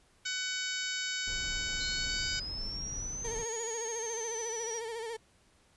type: harmonic tone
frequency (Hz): 750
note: F#5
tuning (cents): +23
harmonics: 2 / 3 / 4 / 5 / 6 / 7 / 8 / 9 / 10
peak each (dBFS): -38 / -40 / -41 / -42 / -43 / -43 / -44 / -45 / -45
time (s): 0.25-2.4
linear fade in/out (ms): 10
type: noise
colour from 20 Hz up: brown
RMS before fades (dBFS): -42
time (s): 1.27-3.44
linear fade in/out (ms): 5
type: linear two-way sweep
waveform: sine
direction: up then down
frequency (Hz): 4099 to 6750 to 5730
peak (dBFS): -37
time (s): 1.8-4.8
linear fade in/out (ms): 10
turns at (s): 3.6
type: tone with vibrato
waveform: 35% pulse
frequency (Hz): 455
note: A#4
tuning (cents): -42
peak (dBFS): -35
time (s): 3.24-5.17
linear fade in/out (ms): 10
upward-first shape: sine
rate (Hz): 14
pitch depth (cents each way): 68
effects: pink hiss -66 dBFS RMS until 5.76 s + resampled to 24000 Hz